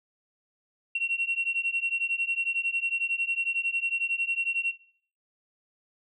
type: beating tone pair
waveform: sine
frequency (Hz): 2728 / 2739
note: F7 / F7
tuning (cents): -41 / -34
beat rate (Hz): 11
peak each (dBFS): -28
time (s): 0.95-4.72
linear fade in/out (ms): 5
effects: noise-tail reverb RT60 0.5 s tail -17 dB re dry + tanh soft clip ceiling -19 dBFS